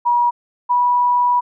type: tone pair in turn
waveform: sine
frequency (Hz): 961 / 977.2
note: B5 / B5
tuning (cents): -48 / -19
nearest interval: unison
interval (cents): 29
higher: second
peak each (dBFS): -12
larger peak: neither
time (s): 0.05-0.31 / 0.69-1.41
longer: second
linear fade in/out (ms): 20
effects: none